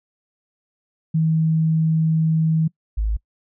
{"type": "tone pair in turn", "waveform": "sine", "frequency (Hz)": [160, 53.39], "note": ["D#3", "G#1"], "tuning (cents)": [49, 49], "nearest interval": "octave + perfect fifth", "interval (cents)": 1900, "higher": "first", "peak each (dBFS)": [-15, -18], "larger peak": "first", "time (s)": [[1.14, 2.68], [2.97, 3.17]], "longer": "first", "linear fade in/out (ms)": 10, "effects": ["noise-tail reverb RT60 0.1 s tail -24 dB re dry"]}